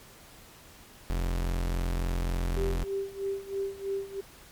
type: tone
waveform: 40% pulse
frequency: 43.65 Hz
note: F1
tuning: in tune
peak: -26 dBFS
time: 1.1-2.84 s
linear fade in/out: 0 ms
type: tone with tremolo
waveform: sine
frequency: 392.6 Hz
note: G4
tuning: 3 cents sharp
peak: -27 dBFS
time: 2.56-4.21 s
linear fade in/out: 10 ms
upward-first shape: sine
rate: 3.1 Hz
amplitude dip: 85%
effects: pink hiss -52 dBFS RMS until 4.51 s + MP3 96 kbps